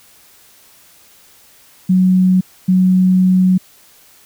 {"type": "tone bursts at uneven times", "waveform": "sine", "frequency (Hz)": 185, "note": "F#3", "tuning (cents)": 0, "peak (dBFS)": -8, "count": 2, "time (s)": [[1.89, 2.41], [2.68, 3.58]], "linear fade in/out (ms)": 10, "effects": ["white hiss -47 dBFS RMS until 4.25 s"]}